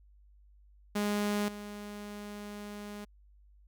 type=tone with level steps; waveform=sawtooth; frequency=206.6 Hz; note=G#3; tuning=9 cents flat; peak=-25 / -37 dBFS; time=0.95-3.05 s; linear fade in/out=10 ms; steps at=1.48 s; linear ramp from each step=5 ms; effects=added 50 Hz sine -57 dBFS peak until 3.67 s